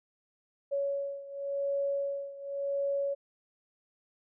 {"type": "beating tone pair", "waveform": "sine", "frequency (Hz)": [559, 559.91], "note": ["C#5", "C#5"], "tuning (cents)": [14, 17], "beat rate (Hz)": 0.91, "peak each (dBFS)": [-32, -35], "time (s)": [0.71, 3.15], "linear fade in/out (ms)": 20, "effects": []}